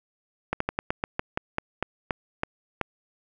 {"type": "slowing click train", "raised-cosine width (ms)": 0.5, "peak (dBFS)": -10, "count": 13, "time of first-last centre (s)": [0.53, 2.813], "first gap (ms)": 74, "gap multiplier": 1.16, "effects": []}